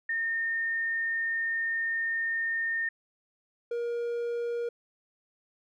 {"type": "tone pair in turn", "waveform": ["sine", "triangle"], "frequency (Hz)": [1825, 473.2], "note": ["A#6", "A#4"], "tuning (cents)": [-37, 26], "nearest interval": "octave + major seventh", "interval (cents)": 2337, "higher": "first", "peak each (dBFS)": -27, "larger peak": "neither", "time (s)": [[0.09, 2.89], [3.71, 4.69]], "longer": "first", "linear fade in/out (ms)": 5, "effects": []}